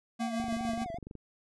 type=tone with tremolo; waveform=square; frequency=230 Hz; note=A#3; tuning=23 cents flat; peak=-31 dBFS; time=0.19-0.85 s; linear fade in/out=20 ms; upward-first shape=sine; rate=6.5 Hz; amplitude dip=45%
type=tone with vibrato; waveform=triangle; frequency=711 Hz; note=F5; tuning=31 cents sharp; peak=-35 dBFS; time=0.2-0.98 s; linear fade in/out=5 ms; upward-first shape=sine; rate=5.2 Hz; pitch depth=130 cents each way
type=click train; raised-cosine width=3 ms; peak=-31 dBFS; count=19; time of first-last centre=0.4-1.153 s; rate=23.9 Hz
effects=resampled to 24000 Hz